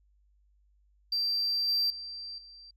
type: tone with level steps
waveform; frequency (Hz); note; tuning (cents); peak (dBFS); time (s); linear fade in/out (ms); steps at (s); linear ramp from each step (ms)
sine; 4699; D8; 0; -25 / -22 / -38 / -48; 1.12-2.71; 5; 1.68 / 1.9 / 2.38; 2
effects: tanh soft clip ceiling -24 dBFS + added 50 Hz sine -63 dBFS peak until 2.76 s